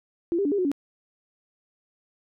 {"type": "tone with pitch steps", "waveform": "sine", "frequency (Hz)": [340, 399.1, 288.4, 404.9, 365.5, 282.3], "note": ["F4", "G4", "D4", "G#4", "F#4", "C#4"], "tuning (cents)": [-46, 31, -31, -44, -21, 32], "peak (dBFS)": -21, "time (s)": [0.32, 0.716], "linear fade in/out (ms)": 0, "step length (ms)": 66, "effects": []}